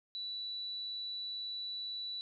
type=tone; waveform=sine; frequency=3951 Hz; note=B7; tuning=in tune; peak=-38 dBFS; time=0.15-2.21 s; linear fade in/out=0 ms; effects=none